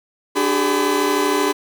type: tone cluster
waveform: 40% pulse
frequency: 293.9 / 384.2 / 417.1 / 1007 Hz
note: D4 / G4 / G#4 / B5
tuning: +1 / -35 / +7 / +33 cents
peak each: -21 dBFS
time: 0.35-1.53 s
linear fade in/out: 20 ms
effects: 8-bit